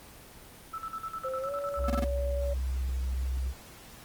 sine tone with tremolo, 1318.5 Hz, E6, in tune, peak -33 dBFS, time 0.73-2.01 s, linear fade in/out 10 ms, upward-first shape square, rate 9.9 Hz, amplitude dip 75%
sine tone with pitch glide, 523.3 to 567.4 Hz, C5 to C#5, 0 to +40 cents, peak -32 dBFS, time 1.24-2.54 s, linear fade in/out 10 ms, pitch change +140 cents, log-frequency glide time 1.4-1.52 s
sine tone, 64.4 Hz, C2, 27 cents flat, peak -28 dBFS, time 1.76-3.54 s, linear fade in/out 50 ms
square tone bursts, 240 Hz, B3, 49 cents flat, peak -29 dBFS, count 4, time 1.88-2.042 s, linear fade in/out 2 ms, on 21 ms, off 26 ms
effects pink hiss -50 dBFS RMS until 4.04 s + Opus 24 kbps

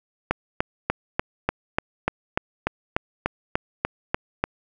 click train, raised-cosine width 0.5 ms, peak -5 dBFS, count 15, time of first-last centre 0.31-4.44 s, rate 3.39 Hz, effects none

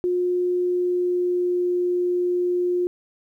sine tone with pitch glide, 358.2 to 356.1 Hz, F4 to F4, +44 to +34 cents, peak -19 dBFS, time 0.04-2.87 s, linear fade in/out 0 ms, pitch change -10 cents, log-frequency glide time 0.54-1.67 s, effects 10-bit

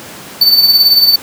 square tone with tremolo, 4529 Hz, C#8, 36 cents sharp, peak -3 dBFS, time 0.41-1.16 s, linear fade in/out 5 ms, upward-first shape triangle, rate 18 Hz, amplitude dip 65%, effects pink hiss -30 dBFS RMS until 1.22 s + high-pass 150 Hz 12 dB/octave

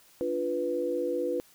sine chord, B diminished, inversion first, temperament equal, 293.7 / 349.2 / 493.9 Hz, D4 / F4 / B4, 0 / 0 / 0 cents, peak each -35 / -32 / -29 dBFS, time 0.21-1.4 s, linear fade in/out 0 ms, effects white hiss -59 dBFS RMS until 1.54 s

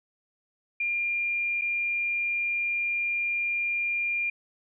sine tone with dropouts, 2400 Hz, D7, 37 cents sharp, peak -25 dBFS, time 0.8-4.3 s, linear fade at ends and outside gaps 5 ms, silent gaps 1.613-1.618 s, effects none

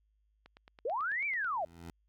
click train, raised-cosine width 0.3 ms, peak -37 dBFS, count 10, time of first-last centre 0.46-1.446 s, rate 9.13 Hz
sine linear two-way sweep, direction up then down, 415.3 to 2380 to 578 Hz, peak -31 dBFS, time 0.85-1.65 s, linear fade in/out 5 ms, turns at 1.26 s
15% pulse tone with exponential growth, 84.4 Hz, E2, 41 cents sharp, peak -36 dBFS, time 1.34-1.9 s, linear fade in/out 0 ms, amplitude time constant 120 ms
effects added 52 Hz sine -70 dBFS peak until 2.08 s

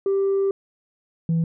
sine tone pair in turn, 392 / 164.82 Hz, G4 / E3, 0 / 0 cents, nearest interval octave + minor third, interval 1500 cents, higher first, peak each -16 dBFS, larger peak neither, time 0.06-0.51 / 1.29-1.44 s, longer first, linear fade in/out 2 ms, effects tanh soft clip ceiling -16 dBFS

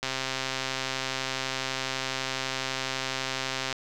click train, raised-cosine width 0.2 ms, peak -12 dBFS, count 489, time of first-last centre 0.03-3.727 s, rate 132 Hz, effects none

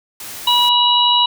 white noise, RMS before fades -31 dBFS, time 0.2-0.69 s, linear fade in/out 2 ms
harmonic tone, 972 Hz, B5, 28 cents flat, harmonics 1 / 3 / 4, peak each -15 / -15 / -15 dBFS, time 0.47-1.26 s, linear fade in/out 5 ms
effects none

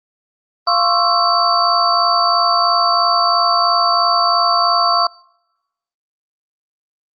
sine tone cluster, 692 / 1060 / 1123 / 1329 / 4599 Hz, F5 / C6 / C#6 / E6 / D8, -16 / +22 / +22 / +14 / -37 cents, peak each -18 dBFS, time 0.67-5.07 s, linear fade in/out 5 ms, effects noise-tail reverb RT60 0.9 s tail -25 dB re dry + Opus 32 kbps

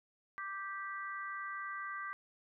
harmonic tone, 392 Hz, G4, in tune, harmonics 3 / 4 / 5, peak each -42 / -44 / -46 dBFS, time 0.38-2.13 s, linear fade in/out 0 ms, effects none

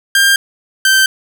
sawtooth tone pair in turn, 1597 / 1555.1 Hz, G6 / G6, +32 / -14 cents, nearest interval unison, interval 46 cents, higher first, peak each -4 dBFS, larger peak neither, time 0.15-0.36 / 0.85-1.06 s, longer neither, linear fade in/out 2 ms, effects none

